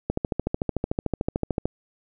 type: click train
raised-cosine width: 2 ms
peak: -10 dBFS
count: 22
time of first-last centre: 0.1-1.656 s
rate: 13.5 Hz
effects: none